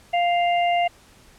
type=harmonic tone; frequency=698.5 Hz; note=F5; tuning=in tune; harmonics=1 / 3 / 4; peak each=-18 / -28 / -30 dBFS; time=0.13-0.88 s; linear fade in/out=10 ms; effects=pink hiss -52 dBFS RMS until 1.38 s + low-pass 11000 Hz 12 dB/octave